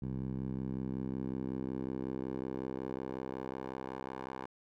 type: tone with band-pass filter sweep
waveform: 10% pulse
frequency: 65.41 Hz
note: C2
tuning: in tune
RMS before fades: -39 dBFS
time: 0.02-4.46 s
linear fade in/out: 5 ms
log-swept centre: 150 to 850 Hz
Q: 1.2
effects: none

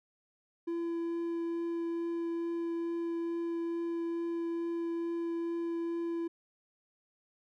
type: tone with vibrato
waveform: triangle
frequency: 337 Hz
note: E4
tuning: 38 cents sharp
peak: -30 dBFS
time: 0.67-6.28 s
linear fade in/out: 10 ms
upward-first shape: triangle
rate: 2.3 Hz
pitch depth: 8 cents each way
effects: none

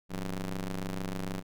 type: ring-modulated tone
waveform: sawtooth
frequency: 95.6 Hz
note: G2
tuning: 43 cents flat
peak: -26 dBFS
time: 0.09-1.43 s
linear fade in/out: 50 ms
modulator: 82.3 Hz
effects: none

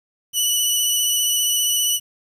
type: tone with vibrato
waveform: 15% pulse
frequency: 2960 Hz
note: F#7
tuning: in tune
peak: -10 dBFS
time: 0.33-2 s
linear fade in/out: 50 ms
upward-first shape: square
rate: 15 Hz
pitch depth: 13 cents each way
effects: 8-bit

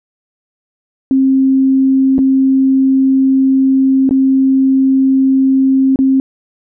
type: tone with dropouts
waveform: sine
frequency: 266.4 Hz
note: C4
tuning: 31 cents sharp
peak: -7 dBFS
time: 1.11-6.2 s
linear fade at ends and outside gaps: 1 ms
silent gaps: 2.182-2.189 / 4.092-4.109 / 5.959-5.989 s
effects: none

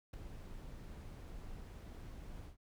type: noise with ADSR envelope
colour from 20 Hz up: brown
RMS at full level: -40 dBFS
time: 0.13-2.57 s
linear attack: 9 ms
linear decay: 4 ms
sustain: -9 dB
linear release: 110 ms
effects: none

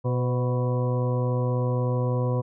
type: harmonic tone with a mistuned harmonic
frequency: 123.5 Hz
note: B2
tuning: in tune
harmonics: 1 / 2 / 3 / 4 / 5 / 6 / 8 / 9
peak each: -23 / -33 / -35 / -29 / -41 / -42 / -36 / -44 dBFS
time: 0.04-2.42 s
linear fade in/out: 20 ms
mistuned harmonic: 4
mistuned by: +32 cents
effects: none

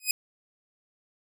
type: tone with exponential growth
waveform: 10% pulse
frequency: 2507 Hz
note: D#7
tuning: 12 cents sharp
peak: -10 dBFS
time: 0-0.11 s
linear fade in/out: 2 ms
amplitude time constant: 22 ms
effects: none

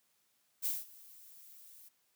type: noise with ADSR envelope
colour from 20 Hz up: violet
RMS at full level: -33 dBFS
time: 0.62-1.89 s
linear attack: 38 ms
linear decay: 190 ms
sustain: -23 dB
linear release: 12 ms
effects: white hiss -75 dBFS RMS until 2.15 s + high-pass 100 Hz 12 dB/octave

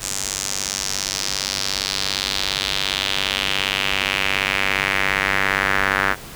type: tone with band-pass filter sweep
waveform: square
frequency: 48.66 Hz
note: G1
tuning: 12 cents flat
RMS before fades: -22 dBFS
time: 0-6.16 s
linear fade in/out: 50 ms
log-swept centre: 7400 to 1600 Hz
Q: 2.4
effects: pink hiss -37 dBFS RMS until 6.35 s

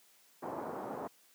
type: low-pass noise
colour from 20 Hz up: white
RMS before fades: -40 dBFS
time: 0.42-1.08 s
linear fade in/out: 10 ms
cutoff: 970 Hz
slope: 24 dB/octave
effects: white hiss -65 dBFS RMS until 1.34 s + high-pass 200 Hz 12 dB/octave

